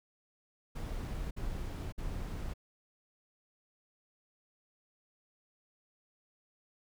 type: noise bursts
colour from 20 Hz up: brown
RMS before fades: -38 dBFS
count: 3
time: 0.75-2.538 s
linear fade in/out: 10 ms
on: 560 ms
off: 54 ms
effects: none